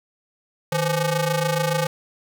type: ring-modulated tone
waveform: sawtooth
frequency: 339 Hz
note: E4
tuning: 49 cents sharp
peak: -13 dBFS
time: 0.72-1.87 s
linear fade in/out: 5 ms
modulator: 183 Hz
effects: none